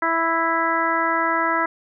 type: harmonic tone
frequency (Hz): 330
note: E4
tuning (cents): +2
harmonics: 1 / 2 / 3 / 4 / 5 / 6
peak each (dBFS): -28 / -27 / -23 / -23 / -26 / -27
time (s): 0.02-1.66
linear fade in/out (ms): 5
effects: none